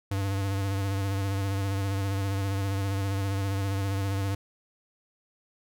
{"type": "tone with vibrato", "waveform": "square", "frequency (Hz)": 98, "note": "G2", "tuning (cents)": 0, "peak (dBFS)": -27, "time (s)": [0.11, 4.35], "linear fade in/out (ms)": 5, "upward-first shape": "sine", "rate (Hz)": 15, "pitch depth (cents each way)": 35, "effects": []}